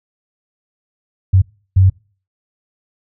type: tone bursts at uneven times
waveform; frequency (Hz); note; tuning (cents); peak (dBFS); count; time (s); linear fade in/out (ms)
sine; 94.6; F#2; +39; -6; 2; 1.33-1.42 / 1.76-1.9; 10
effects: noise-tail reverb RT60 0.4 s tail -25 dB re dry